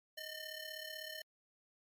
15% pulse ring-modulated tone, 1212 Hz, D#6, 46 cents flat, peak -35 dBFS, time 0.17-1.22 s, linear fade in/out 5 ms, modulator 588 Hz, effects MP3 96 kbps

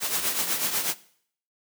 white noise with tremolo, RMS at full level -24 dBFS, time 0-0.95 s, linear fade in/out 50 ms, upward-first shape triangle, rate 8.1 Hz, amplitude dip 65%, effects noise-tail reverb RT60 0.6 s tail -19 dB re dry + high-pass 150 Hz 12 dB/octave

